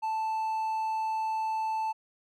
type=tone; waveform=triangle; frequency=880 Hz; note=A5; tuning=in tune; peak=-26 dBFS; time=0.02-1.93 s; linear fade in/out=20 ms; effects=none